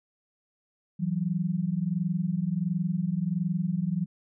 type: tone pair together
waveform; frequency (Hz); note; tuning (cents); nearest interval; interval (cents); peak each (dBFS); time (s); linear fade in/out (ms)
sine; 164.81 / 186.23; E3 / F#3; 0 / +11; major second; 211; -28; 0.99-4.06; 20
effects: none